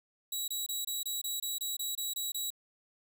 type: tone bursts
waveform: 15% pulse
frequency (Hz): 3884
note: B7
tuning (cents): -30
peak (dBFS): -26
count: 12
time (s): 0.32-2.504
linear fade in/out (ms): 5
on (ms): 160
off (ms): 24
effects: none